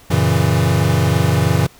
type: chord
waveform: square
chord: F# dominant seventh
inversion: none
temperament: equal with one note detuned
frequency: 92.5 / 115.94 / 138.59 / 164.81 Hz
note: F#2 / A#2 / C#3 / E3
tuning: 0 / -9 / 0 / 0 cents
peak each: -19 dBFS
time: 0.1-1.67 s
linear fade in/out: 10 ms
effects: pink hiss -46 dBFS RMS until 1.79 s